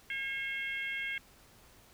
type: harmonic tone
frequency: 540 Hz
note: C#5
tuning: 45 cents flat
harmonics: 3 / 4 / 5 / 6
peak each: -40 / -36 / -44 / -45 dBFS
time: 0.1-1.18 s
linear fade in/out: 2 ms
effects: pink hiss -60 dBFS RMS until 1.93 s